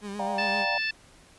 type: tone with vibrato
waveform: 30% pulse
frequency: 202.5 Hz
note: G#3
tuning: 43 cents flat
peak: -31 dBFS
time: 0.01-0.66 s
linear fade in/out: 50 ms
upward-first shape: sine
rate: 7.6 Hz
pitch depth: 50 cents each way
type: chord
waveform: sine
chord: G minor seventh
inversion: second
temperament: just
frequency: 588 / 705.6 / 784 / 940.8 Hz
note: D5 / F5 / G5 / Bb5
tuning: +2 / +18 / 0 / +16 cents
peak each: -33 dBFS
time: 0.19-0.78 s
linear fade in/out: 5 ms
type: harmonic tone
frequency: 880 Hz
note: A5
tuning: in tune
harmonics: 2 / 3 / 4 / 5 / 6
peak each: -30 / -29 / -40 / -36 / -39 dBFS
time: 0.38-0.91 s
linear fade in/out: 5 ms
effects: pink hiss -55 dBFS RMS until 1.38 s + resampled to 24000 Hz